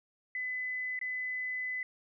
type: tone with dropouts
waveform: sine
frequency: 2010 Hz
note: B6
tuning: 30 cents sharp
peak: -33 dBFS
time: 0.35-1.83 s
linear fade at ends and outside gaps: 2 ms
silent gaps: 0.991-1.013 s
effects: none